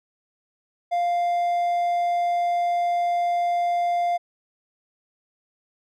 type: tone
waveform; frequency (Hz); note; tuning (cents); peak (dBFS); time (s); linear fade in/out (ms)
triangle; 698.5; F5; 0; -18; 0.91-4.18; 20
effects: none